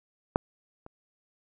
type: clicks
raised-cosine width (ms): 1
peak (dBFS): -8 / -30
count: 2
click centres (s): 0.359 / 0.864
effects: none